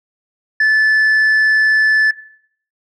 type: tone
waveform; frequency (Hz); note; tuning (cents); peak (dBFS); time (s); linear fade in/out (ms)
sine; 1742; A6; -18; -7; 0.6-2.11; 5
effects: noise-tail reverb RT60 0.6 s tail -17 dB re dry + tanh soft clip ceiling -9 dBFS